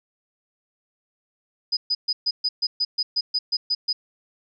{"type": "tone bursts", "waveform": "sine", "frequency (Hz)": 4978, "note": "D#8", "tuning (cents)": 0, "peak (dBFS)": -19, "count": 13, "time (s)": [1.72, 3.93], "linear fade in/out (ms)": 10, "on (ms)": 50, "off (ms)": 130, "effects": []}